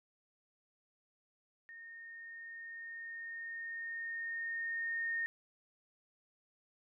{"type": "tone with level ramp", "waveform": "sine", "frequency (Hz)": 1839, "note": "A#6", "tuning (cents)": -24, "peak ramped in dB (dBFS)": [-49, -33], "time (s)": [1.69, 5.26], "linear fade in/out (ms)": 0, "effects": []}